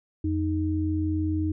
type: tone pair together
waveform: sine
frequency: 87.3 / 311.1 Hz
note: F2 / D#4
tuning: 0 / 0 cents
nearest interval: octave + minor seventh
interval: 2200 cents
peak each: -26 dBFS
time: 0.24-1.52 s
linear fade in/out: 5 ms
effects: none